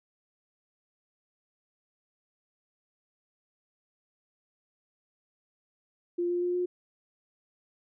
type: tone with pitch steps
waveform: sine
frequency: 348.8 / 351.8 / 354.9 / 358 Hz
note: F4 / F4 / F4 / F4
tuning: -2 / +13 / +28 / +43 cents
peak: -26 dBFS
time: 6.18-6.66 s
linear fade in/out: 10 ms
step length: 120 ms
effects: none